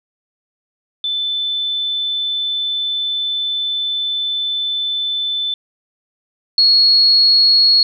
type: tone pair in turn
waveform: sine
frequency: 3520 / 4327 Hz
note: A7 / C#8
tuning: 0 / -43 cents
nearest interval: major third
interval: 357 cents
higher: second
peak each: -17 / -8 dBFS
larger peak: second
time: 1.04-5.54 / 6.58-7.83 s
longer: first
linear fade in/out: 2 ms
effects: none